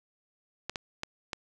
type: clicks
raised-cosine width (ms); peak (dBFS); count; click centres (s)
0.2; -16; 4; 0.696 / 0.758 / 1.034 / 1.332
effects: none